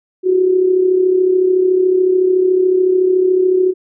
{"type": "tone with amplitude modulation", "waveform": "sine", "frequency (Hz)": 370, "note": "F#4", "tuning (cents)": 0, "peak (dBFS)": -7, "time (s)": [0.23, 3.74], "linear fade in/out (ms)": 50, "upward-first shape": "sine", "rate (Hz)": 33.8, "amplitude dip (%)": 55, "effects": []}